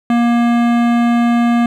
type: tone with hard clipping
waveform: sine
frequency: 236.7 Hz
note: A#3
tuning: 27 cents sharp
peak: -12 dBFS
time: 0.1-1.66 s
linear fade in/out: 2 ms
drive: 17 dB
effects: none